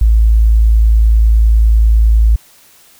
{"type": "tone", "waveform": "sine", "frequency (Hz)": 55, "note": "A1", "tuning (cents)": 0, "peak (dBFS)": -5, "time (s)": [0.01, 2.36], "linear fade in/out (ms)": 5, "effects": ["white hiss -45 dBFS RMS until 2.99 s"]}